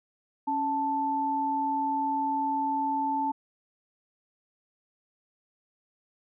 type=tone pair together; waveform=sine; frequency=277.4 / 880 Hz; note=C#4 / A5; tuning=+1 / 0 cents; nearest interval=octave + minor sixth; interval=1999 cents; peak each=-32 / -26 dBFS; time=0.47-3.32 s; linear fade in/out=10 ms; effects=none